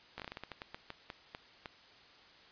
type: slowing click train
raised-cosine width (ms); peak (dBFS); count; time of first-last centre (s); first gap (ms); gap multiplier
0.3; -26; 15; 0.18-1.658; 17; 1.25
effects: white hiss -59 dBFS RMS until 2.51 s + resampled to 11025 Hz